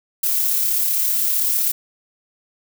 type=noise with amplitude modulation; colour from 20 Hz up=violet; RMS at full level=-18 dBFS; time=0.23-1.72 s; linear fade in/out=5 ms; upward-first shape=sine; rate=35.5 Hz; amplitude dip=25%; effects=none